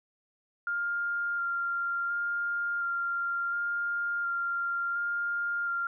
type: tone with vibrato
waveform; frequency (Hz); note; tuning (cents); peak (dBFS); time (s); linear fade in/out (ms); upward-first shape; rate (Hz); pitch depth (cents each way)
sine; 1396.9; F6; 0; -28; 0.67-5.87; 2; square; 0.7; 10
effects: none